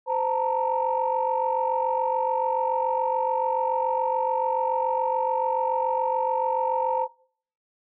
sine tone cluster, 516 / 888 / 935 Hz, C5 / A5 / A#5, -24 / +16 / +5 cents, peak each -26 dBFS, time 0.06-7.08 s, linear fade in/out 50 ms, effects noise-tail reverb RT60 0.6 s tail -22 dB re dry + tanh soft clip ceiling -13 dBFS

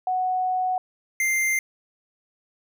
sine / square tone pair in turn, 740 / 2094 Hz, F#5 / C7, 0 / +1 cents, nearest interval octave + tritone, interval 1801 cents, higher second, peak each -21 dBFS, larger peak neither, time 0.07-0.78 / 1.2-1.59 s, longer first, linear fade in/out 2 ms, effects none

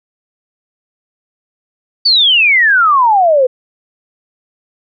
sine exponential sweep, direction down, 4642 to 493.4 Hz, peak -6 dBFS, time 2.05-3.47 s, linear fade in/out 10 ms, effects none

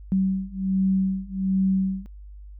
sine beating tone pair, 190 / 191.3 Hz, F#3 / G3, +46 / -42 cents, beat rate 1.3 Hz, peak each -24 / -23 dBFS, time 0.12-2.06 s, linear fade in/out 0 ms, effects added 50 Hz sine -39 dBFS peak until 2.59 s

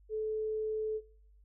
sine tone, 433.9 Hz, A4, 24 cents flat, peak -32 dBFS, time 0.09-1.01 s, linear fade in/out 50 ms, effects noise-tail reverb RT60 0.7 s tail -21 dB re dry + added 50 Hz sine -58 dBFS peak until 1.44 s

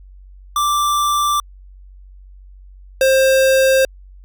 square tone pair in turn, 1174.7 / 530.1 Hz, D6 / C5, 0 / +23 cents, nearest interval octave + major second, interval 1377 cents, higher first, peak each -15 / -11 dBFS, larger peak second, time 0.56-1.4 / 3.01-3.85 s, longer neither, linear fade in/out 2 ms, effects added 47 Hz sine -38 dBFS peak until 4.24 s

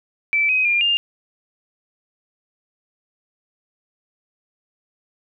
sine tone with pitch steps, 2322 / 2523 / 2403 / 2807 Hz, D7 / D#7 / D7 / F7, -20 / +23 / +39 / +8 cents, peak -15 dBFS, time 0.33-0.97 s, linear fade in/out 0 ms, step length 160 ms, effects none

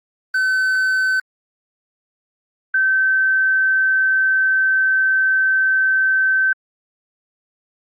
triangle / sine tone pair in turn, 1525 / 1542.7 Hz, G6 / G6, -48 / -28 cents, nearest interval unison, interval 20 cents, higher second, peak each -13 dBFS, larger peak neither, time 0.34-1.2 / 2.74-6.53 s, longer second, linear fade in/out 5 ms, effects Opus 24 kbps

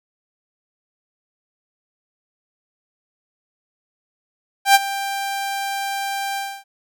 sawtooth tone with ADSR envelope, 790 Hz, G5, 13 cents sharp, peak -3 dBFS, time 4.65-6.64 s, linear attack 99 ms, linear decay 30 ms, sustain -16 dB, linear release 270 ms, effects none

